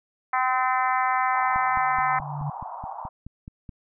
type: harmonic tone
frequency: 256.6 Hz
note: C4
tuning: 34 cents flat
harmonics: 3 / 4 / 5 / 6 / 7 / 8 / 9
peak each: -25 / -25 / -27 / -34 / -32 / -32 / -41 dBFS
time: 0.33-2.19 s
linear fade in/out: 5 ms
type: band-pass noise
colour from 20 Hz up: pink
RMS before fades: -36 dBFS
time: 1.34-3.09 s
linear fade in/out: 5 ms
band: 770 to 1000 Hz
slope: 48 dB/octave
type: tone with exponential growth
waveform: sine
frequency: 145.3 Hz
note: D3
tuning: 18 cents flat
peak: -25 dBFS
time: 1.39-2.5 s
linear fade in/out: 5 ms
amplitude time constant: 240 ms
type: click train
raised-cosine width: 5 ms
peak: -26 dBFS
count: 11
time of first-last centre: 1.56-3.692 s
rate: 4.69 Hz
effects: none